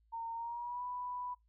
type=tone with pitch glide; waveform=sine; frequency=917 to 988.5 Hz; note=A#5 to B5; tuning=-29 to +1 cents; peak=-38 dBFS; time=0.12-1.35 s; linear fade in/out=20 ms; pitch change=+130 cents; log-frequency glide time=0.34-0.83 s; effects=noise-tail reverb RT60 0.2 s tail -26 dB re dry + added 55 Hz sine -68 dBFS peak until 1.48 s